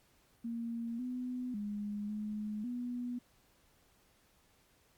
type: tone with pitch steps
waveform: sine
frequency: 232.3 / 250.4 / 206.6 / 211.4 / 244.4 Hz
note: A#3 / B3 / G#3 / G#3 / B3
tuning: -6 / +24 / -9 / +31 / -18 cents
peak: -36 dBFS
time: 0.44-3.19 s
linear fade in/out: 10 ms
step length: 550 ms
effects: pink hiss -69 dBFS RMS until 4.97 s + Opus 48 kbps